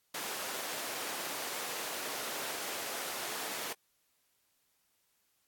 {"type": "high-pass noise", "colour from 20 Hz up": "pink", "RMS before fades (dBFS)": -39, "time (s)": [0.14, 3.73], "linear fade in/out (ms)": 5, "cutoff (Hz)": 460, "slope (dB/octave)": 12, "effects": ["white hiss -75 dBFS RMS until 5.47 s", "AAC 64 kbps"]}